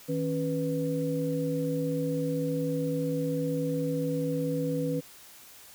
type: tone cluster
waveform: sine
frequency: 159.3 / 275 / 493 Hz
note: D#3 / C#4 / B4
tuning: +41 / -14 / -3 cents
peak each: -31 dBFS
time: 0.08-5.01 s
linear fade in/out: 20 ms
effects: white hiss -51 dBFS RMS until 5.74 s